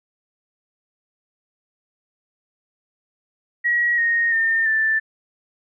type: tone with pitch steps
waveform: sine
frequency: 1910 / 1861 / 1813.2 / 1766.7 Hz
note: A#6 / A#6 / A#6 / A6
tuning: +42 / -3 / -48 / +7 cents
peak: -16 dBFS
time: 3.64-5 s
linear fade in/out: 20 ms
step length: 340 ms
effects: none